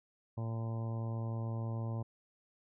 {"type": "harmonic tone", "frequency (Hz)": 113.7, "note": "A#2", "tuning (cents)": -43, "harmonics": [1, 2, 3, 4, 5, 6, 7, 8, 9], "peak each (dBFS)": [-35, -45, -50, -53, -50, -55, -55, -55, -55], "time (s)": [0.37, 2.03], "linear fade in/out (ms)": 10, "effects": []}